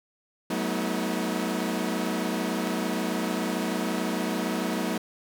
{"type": "tone cluster", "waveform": "sawtooth", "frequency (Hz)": [186.2, 217.5, 244.2, 318.5], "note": ["F#3", "A3", "B3", "D#4"], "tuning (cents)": [11, -20, -19, 41], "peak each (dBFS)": -28, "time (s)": [0.5, 4.98], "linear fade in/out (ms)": 5, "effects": []}